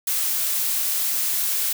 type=noise; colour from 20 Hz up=blue; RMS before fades=-23 dBFS; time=0.07-1.73 s; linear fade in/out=5 ms; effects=none